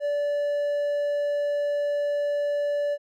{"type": "tone", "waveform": "triangle", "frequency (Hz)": 580, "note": "D5", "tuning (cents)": -22, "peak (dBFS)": -21, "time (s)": [0, 2.98], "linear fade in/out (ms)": 50, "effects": []}